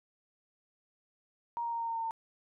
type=tone with pitch steps; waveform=sine; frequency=940 / 934 / 928.1 / 922.3 / 916.4 / 910.6 / 904.8 Hz; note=A#5 / A#5 / A#5 / A#5 / A#5 / A#5 / A5; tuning=+14 / +3 / -8 / -19 / -30 / -41 / +48 cents; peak=-32 dBFS; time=1.57-2.109 s; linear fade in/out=0 ms; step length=77 ms; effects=none